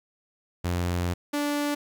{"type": "tone pair in turn", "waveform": "sawtooth", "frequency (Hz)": [88, 291.2], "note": ["F2", "D4"], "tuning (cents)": [14, -15], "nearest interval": "octave + major sixth", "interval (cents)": 2071, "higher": "second", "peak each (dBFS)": -21, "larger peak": "neither", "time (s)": [[0.64, 1.14], [1.33, 1.75]], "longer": "first", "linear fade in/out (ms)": 10, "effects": ["10-bit"]}